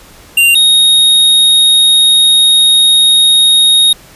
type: tone pair in turn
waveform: square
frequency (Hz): 2779 / 3737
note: F7 / A#7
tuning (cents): -9 / +4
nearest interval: perfect fourth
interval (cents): 513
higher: second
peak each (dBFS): -5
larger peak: neither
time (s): 0.37-0.55 / 0.55-3.93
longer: second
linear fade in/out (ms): 5
effects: pink hiss -38 dBFS RMS until 4.15 s + resampled to 32000 Hz